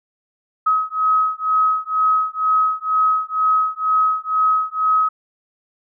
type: beating tone pair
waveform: sine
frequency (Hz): 1272 / 1274.1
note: D#6 / D#6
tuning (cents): +38 / +41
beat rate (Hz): 2.1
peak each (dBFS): -18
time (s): 0.66-5.09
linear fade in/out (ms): 10
effects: none